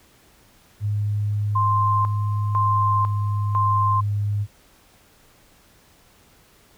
sine tone with pitch glide, 103.83 to 102.87 Hz, G#2 to G#2, 0 to -16 cents, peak -20 dBFS, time 0.8-4.47 s, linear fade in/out 50 ms, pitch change -16 cents, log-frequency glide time 2.69-3.09 s
sine tone with tremolo, 1047 Hz, C6, 1 cent sharp, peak -18 dBFS, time 1.55-4.01 s, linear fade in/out 10 ms, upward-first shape square, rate 1 Hz, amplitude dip 80%
effects pink hiss -55 dBFS RMS until 6.77 s

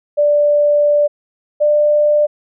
sine tone pair in turn, 587.3 / 594.8 Hz, D5 / D5, 0 / +22 cents, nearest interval unison, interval 22 cents, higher second, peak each -9 dBFS, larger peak neither, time 0.17-1.08 / 1.6-2.27 s, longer first, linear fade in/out 20 ms, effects none

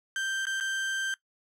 35% pulse tone with dropouts, 1568 Hz, G6, in tune, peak -27 dBFS, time 0.16-1.14 s, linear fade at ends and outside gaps 1 ms, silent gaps 0.454-0.468 / 0.601-0.608 s, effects noise-tail reverb RT60 0.1 s tail -18 dB re dry + low-pass 9000 Hz 12 dB/octave

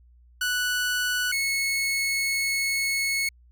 sawtooth tone pair in turn, 1480 / 2193 Hz, F#6 / C#7, 0 / -19 cents, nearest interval perfect fifth, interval 681 cents, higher second, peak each -20 dBFS, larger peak neither, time 0.41-1.32 / 1.32-3.29 s, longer second, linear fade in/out 5 ms, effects added 60 Hz sine -52 dBFS peak until 3.51 s

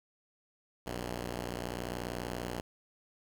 5% pulse tone pair together, 60.4 / 94.34 Hz, B1 / F#2, -38 / +34 cents, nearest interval minor sixth, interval 772 cents, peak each -26 / -32 dBFS, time 0.86-2.61 s, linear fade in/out 5 ms, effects none

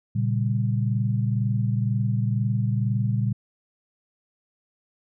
sine chord, G diminished, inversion first, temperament equal, 116.54 / 138.59 / 196 Hz, Bb2 / Db3 / G3, 0 / 0 / 0 cents, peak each -22 / -28 / -28 dBFS, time 0.15-3.33 s, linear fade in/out 10 ms, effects none

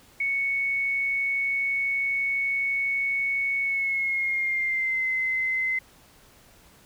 sine tone with pitch glide, 2217 to 2057 Hz, C#7 to C7, 0 to -30 cents, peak -23 dBFS, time 0.2-5.79 s, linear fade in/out 5 ms, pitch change -130 cents, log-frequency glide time 3.62-5.07 s, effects pink hiss -55 dBFS RMS until 6.85 s

